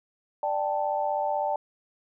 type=chord; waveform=sine; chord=D suspended fourth; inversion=none; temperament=equal with one note detuned; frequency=591.4 / 784 / 880 Hz; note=D5 / G5 / A5; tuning=+12 / 0 / 0 cents; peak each=-29 dBFS; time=0.43-1.56 s; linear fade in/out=2 ms; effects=none